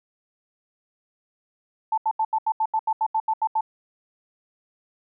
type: tone bursts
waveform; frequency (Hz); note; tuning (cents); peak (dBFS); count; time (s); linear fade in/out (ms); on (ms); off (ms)
sine; 880; A5; 0; -19; 13; 1.92-3.609; 5; 57; 79
effects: none